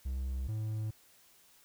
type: tone pair in turn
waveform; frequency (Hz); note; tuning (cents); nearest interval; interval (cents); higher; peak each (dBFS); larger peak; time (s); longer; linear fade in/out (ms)
triangle; 65.1 / 108.7; C2 / A2; -8 / -21; major sixth; 887; second; -31 / -31; neither; 0.05-0.48 / 0.48-0.91; neither; 10
effects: white hiss -63 dBFS RMS until 1.64 s